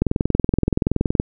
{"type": "click train", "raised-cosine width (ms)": 3, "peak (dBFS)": -4, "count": 26, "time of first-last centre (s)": [0.02, 1.199], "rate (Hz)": 21.2, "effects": []}